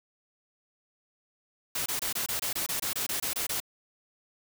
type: noise bursts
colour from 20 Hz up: white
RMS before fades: -31 dBFS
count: 14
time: 1.75-3.602 s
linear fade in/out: 5 ms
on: 110 ms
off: 24 ms
effects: none